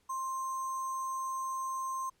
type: tone with sample-and-hold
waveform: sine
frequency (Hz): 1054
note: C6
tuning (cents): +12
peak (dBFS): -33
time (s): 0.09-2.1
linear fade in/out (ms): 10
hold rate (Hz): 7350
effects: pink hiss -72 dBFS RMS until 2.2 s + low-pass 12000 Hz 12 dB/octave